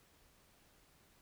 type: silence
effects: pink hiss -68 dBFS RMS until 1.21 s